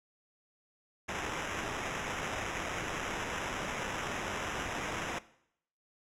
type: noise with sample-and-hold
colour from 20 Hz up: white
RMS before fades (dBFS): -37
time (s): 1.08-5.19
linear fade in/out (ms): 10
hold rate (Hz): 4410
effects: noise-tail reverb RT60 0.7 s tail -18 dB re dry + low-pass 8000 Hz 12 dB/octave